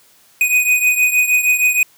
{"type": "beating tone pair", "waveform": "square", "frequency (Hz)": [2489, 2495.4], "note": ["D#7", "D#7"], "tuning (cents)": [0, 4], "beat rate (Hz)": 6.4, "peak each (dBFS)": [-14, -18], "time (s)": [0.41, 1.83], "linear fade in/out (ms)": 2, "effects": ["white hiss -51 dBFS RMS until 1.97 s", "high-pass 80 Hz 12 dB/octave"]}